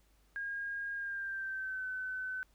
sine tone with pitch glide, 1625 to 1516.2 Hz, G#6 to F#6, -38 to +42 cents, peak -36 dBFS, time 0.36-2.43 s, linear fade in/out 0 ms, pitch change -120 cents, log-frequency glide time 0.95-1.86 s, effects added 50 Hz sine -66 dBFS peak until 2.54 s + pink hiss -72 dBFS RMS until 2.54 s

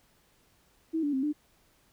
sine tone with pitch steps, 322.4 / 289.9 / 264.7 / 298 Hz, E4 / D4 / C4 / D4, -38 / -22 / +20 / +25 cents, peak -26 dBFS, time 0.93-1.33 s, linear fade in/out 20 ms, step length 100 ms, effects pink hiss -66 dBFS RMS until 1.92 s

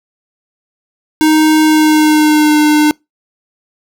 square tone with pitch glide, 311.1 to 301.7 Hz, D#4 to D4, 0 to +47 cents, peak -7 dBFS, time 1.21-2.91 s, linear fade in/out 0 ms, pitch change -53 cents, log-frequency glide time 1.64-2.58 s, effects noise-tail reverb RT60 0.2 s tail -26 dB re dry

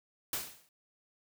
white noise with exponential decay, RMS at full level -32 dBFS, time 0.33-0.69 s, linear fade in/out 2 ms, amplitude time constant 78 ms, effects none

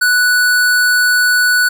square tone, 1480 Hz, F#6, in tune, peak -10 dBFS, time 0.01-1.69 s, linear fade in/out 10 ms, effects none

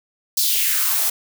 blue noise with high-pass filter sweep, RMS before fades -19 dBFS, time 0.37-1.1 s, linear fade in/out 5 ms, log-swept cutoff 4900 to 550 Hz, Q 2.7, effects none

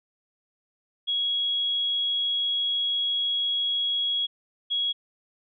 sine tone pair in turn, 3322 / 3322 Hz, G#7 / G#7, 0 / 0 cents, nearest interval unison, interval 0 cents, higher neither, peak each -23 dBFS, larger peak neither, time 1.07-4.27 / 4.7-4.93 s, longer first, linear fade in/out 20 ms, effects none

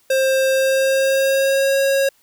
square tone with pitch glide, 530 to 546.8 Hz, C5 to C#5, +22 to -24 cents, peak -15 dBFS, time 0.1-2.09 s, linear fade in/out 5 ms, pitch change +54 cents, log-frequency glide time 0.51-1.79 s, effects white hiss -58 dBFS RMS until 2.22 s

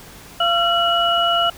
sine tone cluster, 685 / 1363 / 2924 Hz, F5 / F6 / F#7, -34 / -43 / -21 cents, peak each -19 dBFS, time 0.4-1.5 s, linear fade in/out 5 ms, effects pink hiss -41 dBFS RMS until 1.57 s

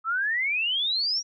sine exponential sweep, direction up, 1280 to 5800 Hz, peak -23 dBFS, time 0.04-1.23 s, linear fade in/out 50 ms, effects none

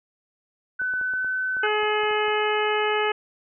sine tone with pitch glide, 1505 to 1515.5 Hz, F#6 to F#6, +29 to +41 cents, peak -23 dBFS, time 0.79-1.67 s, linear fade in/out 10 ms, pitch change +12 cents, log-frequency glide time 1.01-1.26 s
clicks, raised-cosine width 1 ms, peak -29 dBFS, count 10, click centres 0.817 / 0.938 / 1.013 / 1.137 / 1.246 / 1.568 / 1.832 / 2.035 / 2.111 / 2.282 s
harmonic tone, 424 Hz, G#4, 36 cents sharp, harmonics 1 / 2 / 3 / 4 / 5 / 6 / 7, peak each -24 / -27 / -29 / -30 / -31 / -32 / -32 dBFS, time 1.63-3.12 s, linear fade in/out 5 ms
effects none

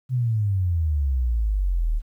sine exponential sweep, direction down, 130.9 to 36.71 Hz, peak -19 dBFS, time 0.09-2.02 s, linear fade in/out 50 ms, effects 10-bit

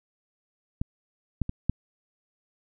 clicks, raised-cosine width 5 ms, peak -15 / -13 / -18 / -10 dBFS, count 4, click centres 0.815 / 1.417 / 1.494 / 1.696 s, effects none

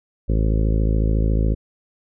harmonic tone, 54 Hz, A1, 32 cents flat, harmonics 1 / 2 / 3 / 4 / 5 / 6 / 7 / 8 / 9 / 10, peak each -17 / -23 / -27 / -29 / -31 / -33 / -34 / -35 / -36 / -37 dBFS, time 0.28-1.55 s, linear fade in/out 20 ms, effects none

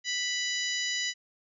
harmonic tone, 987.8 Hz, B5, in tune, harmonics 2 / 3 / 4 / 5 / 6 / 7, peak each -33 / -35 / -36 / -37 / -38 / -38 dBFS, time 0.04-1.14 s, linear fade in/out 50 ms, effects none

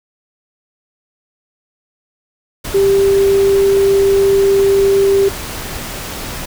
sine tone in noise, 393.4 Hz, G4, 6 cents sharp, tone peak -8 dBFS, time 2.74-5.29 s, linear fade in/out 10 ms, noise pink, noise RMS -25 dBFS, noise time 2.64-6.46 s, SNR +14 dB, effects none

